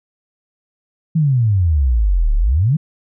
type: exponential two-way sweep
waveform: sine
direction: down then up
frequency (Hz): 166.8 to 34.58 to 166.8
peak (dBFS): -11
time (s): 1.15-2.77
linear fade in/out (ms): 10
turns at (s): 2.35
effects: none